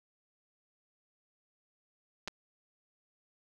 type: clicks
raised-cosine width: 0.2 ms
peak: -20 / -22 dBFS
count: 2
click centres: 2.276 / 2.281 s
effects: none